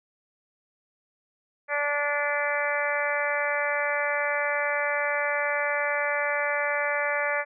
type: harmonic tone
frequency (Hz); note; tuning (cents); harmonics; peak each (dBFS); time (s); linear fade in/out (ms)
290.4; D4; -19; 2 / 3 / 4 / 5 / 6 / 7 / 8; -29 / -34 / -34 / -33 / -30 / -31 / -34; 1.68-7.45; 50
effects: none